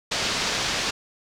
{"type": "low-pass noise", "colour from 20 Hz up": "white", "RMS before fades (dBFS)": -26, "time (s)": [0.11, 0.91], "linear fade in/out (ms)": 10, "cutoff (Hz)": 5800, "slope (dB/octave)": 24, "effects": []}